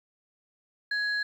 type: tone pair together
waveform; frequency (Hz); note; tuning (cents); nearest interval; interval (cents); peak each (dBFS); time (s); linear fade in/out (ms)
sine; 1671 / 4160; G#6 / C8; +10 / -11; octave + major third; 1579; -26 / -34; 0.91-1.23; 5
effects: tanh soft clip ceiling -19 dBFS + 10-bit